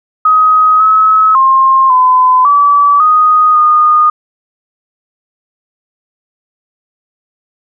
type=tone with pitch steps; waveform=sine; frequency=1260 / 1286 / 1062 / 1015 / 1151 / 1244 / 1227 Hz; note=D#6 / E6 / C6 / B5 / D6 / D#6 / D#6; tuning=+21 / -43 / +25 / +47 / -35 / -1 / -25 cents; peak=-4 dBFS; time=0.25-4.1 s; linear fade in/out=5 ms; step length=550 ms; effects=none